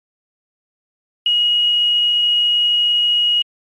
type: tone with quantisation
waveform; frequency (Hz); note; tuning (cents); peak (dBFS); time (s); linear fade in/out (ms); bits
sine; 2893; F#7; -40; -12; 1.26-3.42; 2; 7
effects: MP3 48 kbps